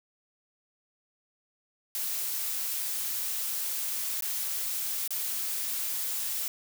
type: noise with dropouts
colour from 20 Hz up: blue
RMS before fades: -32 dBFS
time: 1.95-6.48 s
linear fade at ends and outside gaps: 1 ms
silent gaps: 4.208-4.223 / 5.077-5.106 s
effects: none